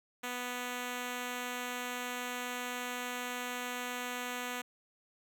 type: tone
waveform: 5% pulse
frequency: 246.9 Hz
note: B3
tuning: in tune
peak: -25 dBFS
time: 0.23-4.62 s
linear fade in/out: 10 ms
effects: none